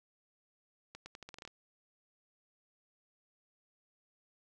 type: accelerating click train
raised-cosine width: 0.2 ms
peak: -30 dBFS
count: 10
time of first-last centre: 0.95-1.476 s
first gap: 110 ms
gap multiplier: 0.83
effects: none